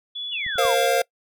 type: tone with tremolo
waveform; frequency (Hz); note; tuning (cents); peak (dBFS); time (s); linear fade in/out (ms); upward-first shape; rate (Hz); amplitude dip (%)
sine; 3419; G#7; +50; -28; 0.15-0.87; 10; sine; 2.9; 25
type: exponential sweep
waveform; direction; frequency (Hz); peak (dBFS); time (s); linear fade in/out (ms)
sine; down; 3070 to 844; -26; 0.31-0.75; 20
type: clicks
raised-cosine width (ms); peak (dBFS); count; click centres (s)
5; -31; 3; 0.464 / 0.557 / 0.652
type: chord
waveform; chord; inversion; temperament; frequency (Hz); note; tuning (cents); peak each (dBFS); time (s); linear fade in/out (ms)
square; Bb suspended second; none; equal with one note detuned; 466.2 / 533.6 / 698.5; Bb4 / C5 / F5; 0 / +34 / 0; -24 / -22 / -23; 0.58-1.02; 5
effects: noise-tail reverb RT60 0.1 s tail -24 dB re dry